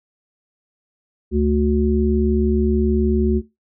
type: harmonic tone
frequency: 73.42 Hz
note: D2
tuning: in tune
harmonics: 1 / 3 / 5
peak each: -19 / -19 / -19 dBFS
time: 1.31-3.42 s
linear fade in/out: 50 ms
effects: noise-tail reverb RT60 0.2 s tail -18 dB re dry